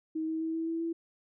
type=tone with pitch steps; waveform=sine; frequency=317.2 / 320.1 / 323.1 / 326.1 / 329.1 / 332.2 Hz; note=D#4 / D#4 / E4 / E4 / E4 / E4; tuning=+33 / +49 / -35 / -19 / -3 / +13 cents; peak=-30 dBFS; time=0.15-0.93 s; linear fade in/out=10 ms; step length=130 ms; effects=none

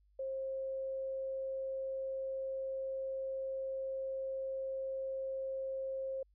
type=tone; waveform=sine; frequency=533 Hz; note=C5; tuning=32 cents sharp; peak=-36 dBFS; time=0.19-6.23 s; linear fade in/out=5 ms; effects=added 50 Hz sine -66 dBFS peak until 6.34 s

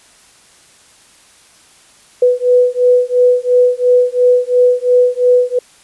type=beating tone pair; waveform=sine; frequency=493.9 / 496.8 Hz; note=B4 / B4; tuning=0 / +10 cents; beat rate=2.9 Hz; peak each=-11 dBFS; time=2.22-5.59 s; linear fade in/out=5 ms; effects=white hiss -46 dBFS RMS until 5.83 s + resampled to 24000 Hz

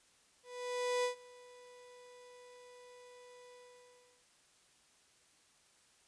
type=tone with ADSR envelope; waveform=35% pulse; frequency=493.9 Hz; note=B4; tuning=in tune; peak=-29 dBFS; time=0.43-4.25 s; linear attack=610 ms; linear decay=110 ms; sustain=-24 dB; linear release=730 ms; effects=white hiss -68 dBFS RMS until 6.07 s + resampled to 22050 Hz

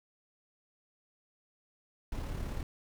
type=noise with amplitude modulation; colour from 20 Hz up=brown; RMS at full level=-35 dBFS; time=2.12-2.63 s; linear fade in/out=2 ms; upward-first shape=sine; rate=35.7 Hz; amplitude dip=40%; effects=none

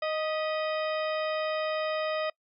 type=harmonic tone with a mistuned harmonic; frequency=622.3 Hz; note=D#5; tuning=in tune; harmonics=1 / 2 / 3 / 4 / 5 / 6 / 8; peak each=-29 / -35 / -39 / -41 / -43 / -45 / -47 dBFS; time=0.02-2.3 s; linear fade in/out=5 ms; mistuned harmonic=3; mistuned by=+70 cents; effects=noise-tail reverb RT60 0.1 s tail -25 dB re dry

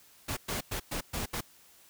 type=noise bursts at uneven times; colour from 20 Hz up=pink; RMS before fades=-34 dBFS; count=6; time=0.28-0.37 / 0.48-0.61 / 0.71-0.8 / 0.91-1.01 / 1.13-1.26 / 1.33-1.41 s; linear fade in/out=10 ms; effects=white hiss -59 dBFS RMS until 1.89 s

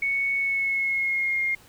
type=tone with pitch glide; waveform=sine; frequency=2217 to 2129 Hz; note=C#7 to C7; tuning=0 to +30 cents; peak=-22 dBFS; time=0.02-1.55 s; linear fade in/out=5 ms; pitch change=-70 cents; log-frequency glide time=0.36-1.42 s; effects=pink hiss -53 dBFS RMS until 1.68 s

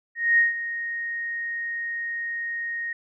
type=tone with ADSR envelope; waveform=sine; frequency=1864.7 Hz; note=A#6; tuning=in tune; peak=-14 dBFS; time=0.15-2.93 s; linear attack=230 ms; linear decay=150 ms; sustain=-13 dB; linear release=4 ms; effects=none

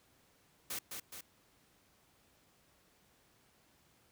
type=noise with echo; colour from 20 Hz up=white; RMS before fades=-40 dBFS; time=0.7-0.79 s; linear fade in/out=5 ms; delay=210 ms; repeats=2; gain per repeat=-4 dB; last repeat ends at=1.21 s; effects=pink hiss -69 dBFS RMS until 4.11 s + high-pass 60 Hz 12 dB/octave

